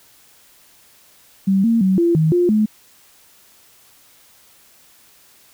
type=tone with pitch steps; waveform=sine; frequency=193.4 / 229.6 / 189 / 341.1 / 158 / 352.8 / 214.3 Hz; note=G3 / A#3 / F#3 / F4 / D#3 / F4 / A3; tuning=-23 / -26 / +37 / -41 / +27 / +18 / -45 cents; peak=-12 dBFS; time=1.47-2.66 s; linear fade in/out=10 ms; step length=170 ms; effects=white hiss -51 dBFS RMS until 5.53 s